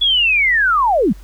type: linear sweep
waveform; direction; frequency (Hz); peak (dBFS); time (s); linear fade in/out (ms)
sine; down; 3429 to 154.9; -11; 0.01-1.13; 10
effects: added 47 Hz sine -34 dBFS peak until 1.23 s + pink hiss -49 dBFS RMS until 1.23 s